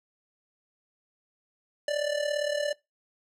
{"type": "tone with amplitude modulation", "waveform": "square", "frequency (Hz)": 587.3, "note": "D5", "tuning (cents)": 0, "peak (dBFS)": -24, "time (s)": [1.88, 2.73], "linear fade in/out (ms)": 2, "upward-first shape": "sine", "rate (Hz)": 37.5, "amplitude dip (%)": 70, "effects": ["noise-tail reverb RT60 0.2 s tail -21 dB re dry", "low-pass 8000 Hz 12 dB/octave"]}